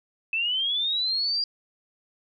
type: linear sweep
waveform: sine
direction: up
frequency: 2600 to 4822 Hz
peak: -23 dBFS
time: 0.33-1.44 s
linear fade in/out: 2 ms
effects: none